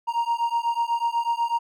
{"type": "beating tone pair", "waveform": "triangle", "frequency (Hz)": [931, 939.1], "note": ["A#5", "A#5"], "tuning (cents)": [-2, 13], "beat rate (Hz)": 8.1, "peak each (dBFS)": -23, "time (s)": [0.07, 1.59], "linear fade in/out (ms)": 20, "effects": []}